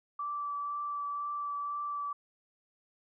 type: tone with vibrato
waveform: sine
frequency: 1161 Hz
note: D6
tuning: 20 cents flat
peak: -33 dBFS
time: 0.19-2.13 s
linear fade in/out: 5 ms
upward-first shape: triangle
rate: 2 Hz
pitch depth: 13 cents each way
effects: none